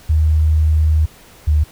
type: tone pair in turn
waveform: sine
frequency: 77.78 / 75.61 Hz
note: D#2 / D#2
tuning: 0 / -49 cents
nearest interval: unison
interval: 49 cents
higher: first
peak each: -10 dBFS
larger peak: neither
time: 0.09-1.06 / 1.47-1.64 s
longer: first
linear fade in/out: 10 ms
effects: pink hiss -44 dBFS RMS until 1.71 s